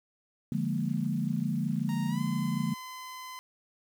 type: chord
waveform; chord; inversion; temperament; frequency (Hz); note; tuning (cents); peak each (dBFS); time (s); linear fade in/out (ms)
sine; Bb dominant seventh; first; equal; 146.83 / 174.61 / 207.7 / 233.1; D3 / F3 / Ab3 / Bb3; 0 / 0 / 0 / 0; -33; 0.52-2.74; 2
type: tone with pitch glide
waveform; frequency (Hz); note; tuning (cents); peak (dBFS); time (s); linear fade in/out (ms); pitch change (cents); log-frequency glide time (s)
sawtooth; 932.3 to 1022.6; A#5 to C6; 0 to -40; -37; 1.89-3.39; 0; +160; 2.08-2.21
effects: 9-bit